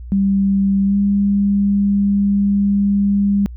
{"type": "tone with pitch glide", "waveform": "sine", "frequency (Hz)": [196.3, 200.7], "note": ["G3", "G3"], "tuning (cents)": [3, 41], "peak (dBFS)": -12, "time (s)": [0.12, 3.46], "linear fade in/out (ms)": 0, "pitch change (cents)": 38, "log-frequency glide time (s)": [0.85, 0.96], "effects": ["added 60 Hz sine -29 dBFS peak until 3.56 s"]}